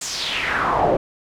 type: noise with band-pass filter sweep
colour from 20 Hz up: brown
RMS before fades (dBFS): -21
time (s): 0.01-0.97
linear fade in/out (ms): 5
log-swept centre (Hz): 7400 to 500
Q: 3.3
effects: none